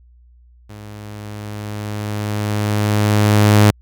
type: tone with level ramp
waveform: sawtooth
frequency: 104.8 Hz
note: G#2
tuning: 16 cents sharp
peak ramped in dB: -30 to -3 dBFS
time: 0.69-3.71 s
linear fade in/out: 10 ms
effects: added 60 Hz sine -45 dBFS peak until 3.81 s